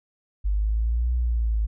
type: linear two-way sweep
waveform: sine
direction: up then down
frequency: 49 to 61.3 to 52.5 Hz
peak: -20 dBFS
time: 0.44-1.67 s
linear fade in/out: 20 ms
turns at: 1.14 s
effects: none